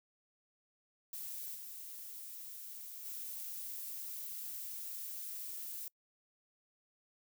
violet noise with level steps, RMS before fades -44 / -48 / -44 dBFS, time 1.13-5.88 s, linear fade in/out 2 ms, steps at 1.54 / 3.04 s, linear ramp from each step 20 ms, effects noise-tail reverb RT60 0.1 s tail -26 dB re dry

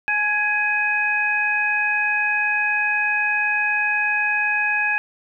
sine tone cluster, 842 / 1665 / 2517 Hz, G#5 / G#6 / D#7, +24 / +4 / +19 cents, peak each -27 / -21 / -21 dBFS, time 0.08-4.98 s, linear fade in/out 0 ms, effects none

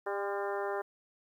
harmonic tone with a mistuned harmonic, 200 Hz, G3, 35 cents sharp, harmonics 2 / 3 / 4 / 5 / 6 / 7 / 8 / 9, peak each -35 / -39 / -39 / -42 / -45 / -44 / -48 / -47 dBFS, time 0.06-0.82 s, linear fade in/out 10 ms, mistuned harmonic 5, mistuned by +41 cents, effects 11-bit

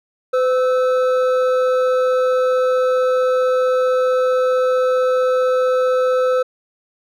triangle tone pair together, 509 / 1306.5 Hz, C5 / E6, -48 / -16 cents, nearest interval octave + major third, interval 1632 cents, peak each -12 / -21 dBFS, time 0.33-6.43 s, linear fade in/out 10 ms, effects none

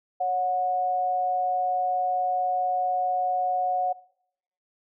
sine tone pair together, 555.6 / 731 Hz, C#5 / F#5, +4 / -21 cents, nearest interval perfect fourth, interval 475 cents, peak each -32 / -23 dBFS, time 0.2-3.93 s, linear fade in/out 10 ms, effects noise-tail reverb RT60 0.7 s tail -20 dB re dry

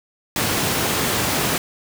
pink high-pass noise, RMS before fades -21 dBFS, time 0.36-1.58 s, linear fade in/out 2 ms, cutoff 110 Hz, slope 12 dB/octave, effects none

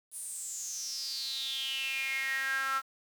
sawtooth tone with high-pass filter sweep, 268.4 Hz, C4, 44 cents sharp, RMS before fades -35 dBFS, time 0.11-2.82 s, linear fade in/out 50 ms, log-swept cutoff 9900 to 1300 Hz, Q 8.7, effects 9-bit

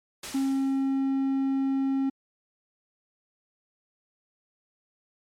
white noise with exponential decay, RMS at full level -33 dBFS, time 0.23-1.11 s, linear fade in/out 5 ms, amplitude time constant 190 ms
triangle tone, 270 Hz, C#4, 45 cents flat, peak -21 dBFS, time 0.34-2.1 s, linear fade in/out 10 ms
effects low-pass 9000 Hz 12 dB/octave + MP3 96 kbps

